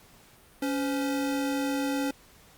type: tone pair together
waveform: square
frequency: 279.7 / 513.3 Hz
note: C#4 / C5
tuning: +16 / -33 cents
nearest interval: major seventh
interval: 1051 cents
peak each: -28 / -35 dBFS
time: 0.62-2.11 s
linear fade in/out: 5 ms
effects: pink hiss -56 dBFS RMS until 2.57 s + Opus 48 kbps